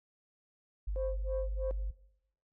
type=tone; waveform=sine; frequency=49.93 Hz; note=G1; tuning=33 cents sharp; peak=-31 dBFS; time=0.87-1.91 s; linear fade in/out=10 ms
type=tone with tremolo; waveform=sine; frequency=524 Hz; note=C5; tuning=2 cents sharp; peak=-31 dBFS; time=0.96-1.71 s; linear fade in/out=0 ms; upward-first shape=sine; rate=3.1 Hz; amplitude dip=100%
effects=noise-tail reverb RT60 0.8 s tail -20 dB re dry + tanh soft clip ceiling -26 dBFS